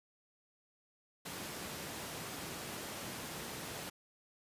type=high-pass noise; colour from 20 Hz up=pink; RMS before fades=-44 dBFS; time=1.25-3.9 s; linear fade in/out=10 ms; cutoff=120 Hz; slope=12 dB/octave; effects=resampled to 32000 Hz